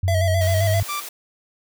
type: tone with pitch glide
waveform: sine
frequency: 92.5 to 99.71 Hz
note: F#2 to G2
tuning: 0 to +30 cents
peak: -17 dBFS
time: 0.03-0.83 s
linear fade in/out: 5 ms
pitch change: +130 cents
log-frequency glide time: 0.49-0.64 s
type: tone with vibrato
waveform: square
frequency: 655 Hz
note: E5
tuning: 11 cents flat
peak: -22 dBFS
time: 0.08-0.8 s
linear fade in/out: 0 ms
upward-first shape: square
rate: 7.6 Hz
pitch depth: 46 cents each way
type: high-pass noise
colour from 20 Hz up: white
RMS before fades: -34 dBFS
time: 0.41-1.09 s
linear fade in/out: 5 ms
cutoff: 320 Hz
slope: 24 dB/octave
type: tone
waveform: sawtooth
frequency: 1174.7 Hz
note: D6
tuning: in tune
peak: -21 dBFS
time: 0.88-1.01 s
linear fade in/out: 20 ms
effects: none